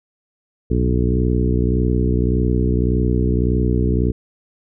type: harmonic tone with a mistuned harmonic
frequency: 61.74 Hz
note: B1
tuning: in tune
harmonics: 1 / 2 / 3 / 4 / 5 / 6 / 7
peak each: -18 / -21 / -23 / -24 / -25 / -26 / -26 dBFS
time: 0.7-4.12 s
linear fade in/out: 10 ms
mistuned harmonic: 1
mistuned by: +90 cents
effects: none